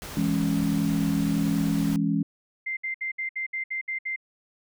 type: noise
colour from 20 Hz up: pink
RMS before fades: -38 dBFS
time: 0.02-1.96 s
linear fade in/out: 0 ms
type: chord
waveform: sine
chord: C# minor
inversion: first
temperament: just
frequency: 166.31 / 207.9 / 277.2 Hz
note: E3 / G#3 / C#4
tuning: +16 / +2 / 0 cents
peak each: -26 dBFS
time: 0.17-2.23 s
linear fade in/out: 2 ms
type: tone bursts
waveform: sine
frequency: 2088 Hz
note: C7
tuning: 4 cents flat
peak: -27 dBFS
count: 9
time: 2.66-4.162 s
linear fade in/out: 10 ms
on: 110 ms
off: 64 ms
effects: none